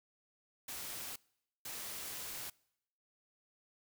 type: noise bursts at uneven times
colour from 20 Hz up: white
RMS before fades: -44 dBFS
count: 2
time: 0.68-1.16 / 1.65-2.5 s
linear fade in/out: 5 ms
effects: noise-tail reverb RT60 0.8 s tail -25 dB re dry